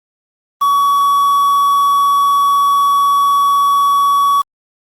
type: tone with quantisation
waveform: triangle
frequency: 1129 Hz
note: C#6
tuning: 31 cents sharp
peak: -7 dBFS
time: 0.61-4.42 s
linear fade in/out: 10 ms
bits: 5
effects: Opus 32 kbps